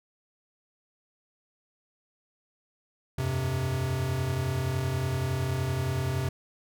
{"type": "chord", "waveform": "square", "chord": "F suspended second", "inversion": "none", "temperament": "equal", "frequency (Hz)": [87.31, 98, 130.81], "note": ["F2", "G2", "C3"], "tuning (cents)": [0, 0, 0], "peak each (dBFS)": [-35, -35, -29], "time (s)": [3.18, 6.29], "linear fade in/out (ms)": 5, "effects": []}